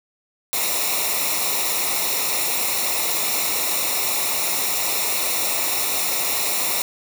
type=noise with comb filter; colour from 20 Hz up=white; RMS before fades=-22 dBFS; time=0.53-6.82 s; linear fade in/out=0 ms; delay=0.63 ms; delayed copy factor=-0.75; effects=none